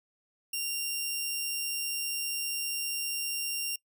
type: tone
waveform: 10% pulse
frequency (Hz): 2775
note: F7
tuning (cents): -12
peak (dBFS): -22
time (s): 0.53-3.76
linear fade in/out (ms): 5
effects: noise-tail reverb RT60 0.1 s tail -23 dB re dry